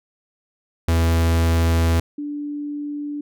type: tone pair in turn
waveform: 45% pulse / sine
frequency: 82.9 / 292.2 Hz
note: E2 / D4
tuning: +10 / -9 cents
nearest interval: octave + minor seventh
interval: 2181 cents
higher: second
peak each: -15 / -25 dBFS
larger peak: first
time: 0.88-2 / 2.18-3.21 s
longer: first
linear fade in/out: 5 ms
effects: none